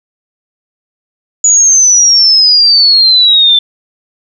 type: exponential sweep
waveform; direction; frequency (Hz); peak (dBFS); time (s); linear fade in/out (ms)
sine; down; 6900 to 3520; -3; 1.44-3.59; 5
effects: none